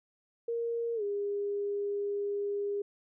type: tone with pitch glide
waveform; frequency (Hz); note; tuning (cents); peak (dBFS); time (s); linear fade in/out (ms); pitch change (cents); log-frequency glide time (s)
sine; 466.2 to 405.9; A#4 to G#4; 0 to -40; -30; 0.48-2.82; 5; -240; 0.95-1.03
effects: none